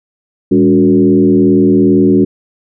sine tone with frequency modulation, 284.3 Hz, C#4, 44 cents sharp, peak -5 dBFS, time 0.51-2.25 s, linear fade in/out 10 ms, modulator 82.4 Hz, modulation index 1.3, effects none

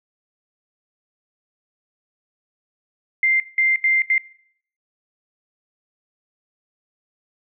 sine tone bursts at uneven times, 2093 Hz, C7, in tune, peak -14 dBFS, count 4, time 3.23-3.4 / 3.58-3.76 / 3.84-4.02 / 4.1-4.18 s, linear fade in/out 2 ms, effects noise-tail reverb RT60 0.6 s tail -20 dB re dry

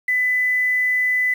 sine tone with quantisation, 2000 Hz, B6, 21 cents sharp, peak -16 dBFS, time 0.08-1.34 s, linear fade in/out 5 ms, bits 7, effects none

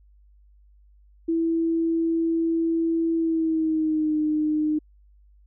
sine tone with pitch glide, 329.6 to 305.8 Hz, E4 to D#4, 0 to -30 cents, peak -20 dBFS, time 1.28-4.79 s, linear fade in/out 10 ms, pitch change -130 cents, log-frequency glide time 3.15-4.17 s, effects added 50 Hz sine -52 dBFS peak until 5.46 s

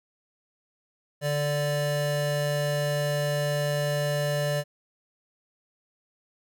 square tone pair together, 146.35 / 585 Hz, D3 / D5, -6 / -7 cents, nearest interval 2 octaves, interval 2399 cents, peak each -28 dBFS, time 1.21-4.64 s, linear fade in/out 50 ms, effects none

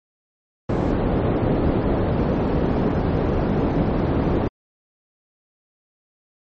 white low-pass noise, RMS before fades -20 dBFS, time 0.69-4.48 s, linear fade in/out 5 ms, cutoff 380 Hz, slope 12 dB/octave, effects MP3 32 kbps

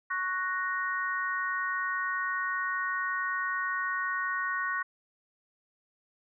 sine chord, F# major, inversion second, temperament equal, 1108.7 / 1480 / 1864.7 Hz, C#6 / F#6 / A#6, 0 / 0 / 0 cents, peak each -33 dBFS, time 0.1-4.83 s, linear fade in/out 10 ms, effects none

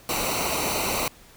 pink noise with comb filter, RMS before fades -26 dBFS, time 0.09-1.08 s, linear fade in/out 2 ms, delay 0.59 ms, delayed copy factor -0.75, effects pink hiss -51 dBFS RMS until 1.36 s

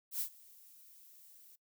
violet noise with ADSR envelope, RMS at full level -35 dBFS, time 0.11-1.56 s, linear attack 93 ms, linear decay 86 ms, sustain -24 dB, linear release 9 ms, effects noise-tail reverb RT60 0.1 s tail -21 dB re dry

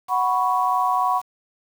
sine chord, F# suspended fourth, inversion none, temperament just, 740 / 986.7 / 1110 Hz, F#5 / B5 / C#6, 0 / -2 / +2 cents, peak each -22 dBFS, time 0.08-1.22 s, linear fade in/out 50 ms, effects 7-bit

